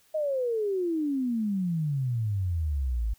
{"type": "exponential sweep", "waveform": "sine", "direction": "down", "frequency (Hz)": [635, 51.8], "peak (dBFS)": -25, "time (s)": [0.14, 3.14], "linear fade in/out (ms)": 10, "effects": ["white hiss -63 dBFS RMS until 3.18 s"]}